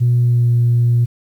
sine tone with pitch glide, 121.3 to 119.35 Hz, B2 to A#2, -31 to +41 cents, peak -9 dBFS, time 0-1.06 s, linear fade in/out 20 ms, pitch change -28 cents, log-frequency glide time 0.19-0.51 s, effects tanh soft clip ceiling -7 dBFS + 8-bit

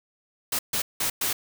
white noise bursts at uneven times, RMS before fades -26 dBFS, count 4, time 0.52-0.59 / 0.73-0.82 / 1-1.1 / 1.21-1.33 s, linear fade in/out 5 ms, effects none

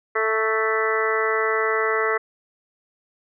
harmonic tone with a mistuned harmonic, 220 Hz, A3, in tune, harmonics 2 / 3 / 4 / 5 / 6 / 7 / 8 / 9, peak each -23 / -31 / -34 / -28 / -26 / -33 / -29 / -26 dBFS, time 0.15-2.18 s, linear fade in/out 10 ms, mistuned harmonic 5, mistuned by +16 cents, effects none

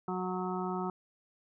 harmonic tone, 183.6 Hz, F#3, 13 cents flat, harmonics 1 / 2 / 4 / 5 / 6 / 7, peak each -36 / -37 / -40 / -41 / -45 / -41 dBFS, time 0.08-0.9 s, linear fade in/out 2 ms, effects none

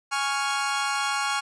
sawtooth chord, Db major, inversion second, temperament equal, 830.6 / 1108.7 / 1396.9 Hz, Ab5 / Db6 / F6, 0 / 0 / 0 cents, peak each -25 dBFS, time 0.11-1.41 s, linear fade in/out 20 ms, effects resampled to 22050 Hz

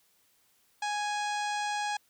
harmonic tone with a mistuned harmonic, 830.6 Hz, G#5, in tune, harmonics 1 / 2 / 3 / 4 / 5 / 6 / 7 / 8 / 9 / 10, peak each -31 / -37 / -41 / -43 / -45 / -47 / -48 / -49 / -50 / -51 dBFS, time 0.82-1.97 s, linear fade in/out 5 ms, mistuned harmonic 9, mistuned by +18 cents, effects white hiss -68 dBFS RMS until 2.09 s

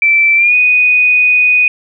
sine tone with pitch glide, 2331 to 2484 Hz, D7 to D#7, -14 to -3 cents, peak -6 dBFS, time 0.02-1.68 s, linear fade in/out 2 ms, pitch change +111 cents, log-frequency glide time 0.36-0.55 s, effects none

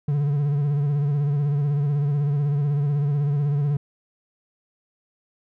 triangle tone with vibrato, 144.2 Hz, D3, 31 cents flat, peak -17 dBFS, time 0.08-3.77 s, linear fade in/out 5 ms, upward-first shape sine, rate 16 Hz, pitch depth 59 cents each way, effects none

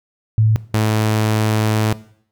sine / sawtooth tone pair in turn, 109.5 / 108.49 Hz, A2 / A2, -8 / -24 cents, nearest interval unison, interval 16 cents, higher first, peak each -10 dBFS, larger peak neither, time 0.38-0.56 / 0.74-1.93 s, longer second, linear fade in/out 0 ms, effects noise-tail reverb RT60 0.6 s tail -18 dB re dry

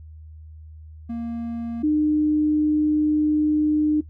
triangle / sine tone pair in turn, 233.1 / 303.1 Hz, A#3 / D#4, 0 / -45 cents, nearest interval perfect fourth, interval 455 cents, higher second, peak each -24 / -16 dBFS, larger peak second, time 1.09-1.83 / 1.83-4.01 s, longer second, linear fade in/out 10 ms, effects noise-tail reverb RT60 0.1 s tail -18 dB re dry + added 78 Hz sine -39 dBFS peak until 4.09 s

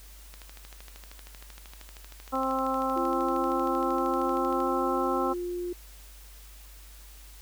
click train, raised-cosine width 0.2 ms, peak -28 dBFS, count 56, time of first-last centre 0.34-4.604 s, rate 12.9 Hz
harmonic tone, 264.1 Hz, C4, 16 cents sharp, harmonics 1 / 2 / 3 / 4 / 5, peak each -32 / -32 / -32 / -32 / -32 dBFS, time 2.32-5.34 s, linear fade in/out 20 ms
sine tone with pitch glide, 342.7 to 353.6 Hz, F4 to F4, -33 to +22 cents, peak -30 dBFS, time 2.96-5.73 s, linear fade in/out 5 ms, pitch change +55 cents, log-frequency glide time 3.75-5.04 s
effects added 50 Hz sine -47 dBFS peak until 7.41 s + white hiss -53 dBFS RMS until 7.41 s

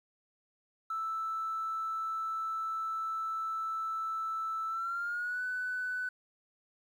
triangle tone with pitch glide, 1318.5 to 1497.2 Hz, E6 to F#6, 0 to +20 cents, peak -29 dBFS, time 0.9-6.09 s, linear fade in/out 5 ms, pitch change +220 cents, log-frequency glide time 4.68-5.43 s, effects tanh soft clip ceiling -30 dBFS + 11-bit

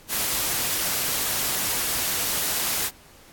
white noise, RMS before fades -25 dBFS, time 0.08-2.91 s, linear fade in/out 50 ms, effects pink hiss -51 dBFS RMS until 3.32 s + AAC 64 kbps

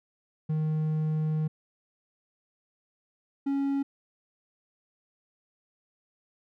triangle tone pair in turn, 155.5 / 277.1 Hz, D#3 / C#4, -1 / -1 cents, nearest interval minor seventh, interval 1000 cents, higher second, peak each -23 dBFS, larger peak neither, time 0.49-1.48 / 3.46-3.83 s, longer first, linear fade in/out 10 ms, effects none

